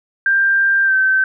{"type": "tone with pitch glide", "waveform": "sine", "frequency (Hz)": [1586, 1543.5], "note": ["G6", "G6"], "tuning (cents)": [20, -27], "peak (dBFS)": -11, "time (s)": [0.26, 1.24], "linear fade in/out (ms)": 2, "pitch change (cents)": -47, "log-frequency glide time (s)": [0.84, 0.94], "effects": []}